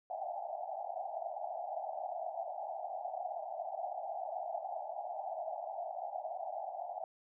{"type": "band-pass noise", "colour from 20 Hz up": "white", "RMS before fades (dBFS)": -41, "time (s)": [0.1, 7.04], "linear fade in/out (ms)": 2, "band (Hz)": [630, 810], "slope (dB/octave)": 96, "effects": []}